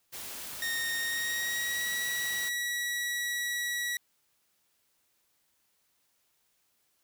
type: noise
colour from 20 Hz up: white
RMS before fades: -41 dBFS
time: 0.12-2.5 s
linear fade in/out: 20 ms
type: tone with pitch glide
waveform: sawtooth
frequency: 1852 to 1930.6 Hz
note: A#6 to B6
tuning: -12 to -40 cents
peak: -27 dBFS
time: 0.62-3.97 s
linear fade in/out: 2 ms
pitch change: +72 cents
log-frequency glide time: 0.99-1.91 s
effects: white hiss -73 dBFS RMS until 7.03 s